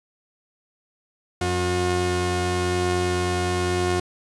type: tone pair together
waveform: sawtooth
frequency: 89.6 / 359.4 Hz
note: F2 / F4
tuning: +45 / +50 cents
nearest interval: 2 octaves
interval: 2405 cents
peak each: -21 / -19 dBFS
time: 1.41-4 s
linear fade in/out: 5 ms
effects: resampled to 24000 Hz